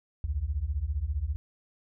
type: beating tone pair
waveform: sine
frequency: 63.9 / 78.9 Hz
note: C2 / D#2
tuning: -40 / +25 cents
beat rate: 15 Hz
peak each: -31 / -30 dBFS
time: 0.24-1.36 s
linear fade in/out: 0 ms
effects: none